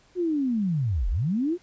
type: linear two-way sweep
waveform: sine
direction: down then up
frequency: 370 to 35.85 to 370 Hz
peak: -22 dBFS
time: 0.15-1.58 s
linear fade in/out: 50 ms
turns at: 1.09 s
effects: pink hiss -59 dBFS RMS until 1.62 s + resampled to 16000 Hz